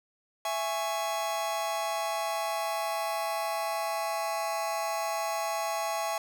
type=chord; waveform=45% pulse; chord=C# minor; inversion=first; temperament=just; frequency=665.2 / 831.5 / 1108.7 Hz; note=E5 / G#5 / C#6; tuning=+16 / +2 / 0 cents; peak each=-33 / -33 / -36 dBFS; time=0.45-6.18 s; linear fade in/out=2 ms; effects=none